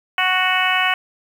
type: harmonic tone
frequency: 370 Hz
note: F#4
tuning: in tune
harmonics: 2 / 3 / 4 / 5 / 6 / 7 / 8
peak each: -23 / -23 / -23 / -23 / -23 / -23 / -23 dBFS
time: 0.18-0.94 s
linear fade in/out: 2 ms
effects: 7-bit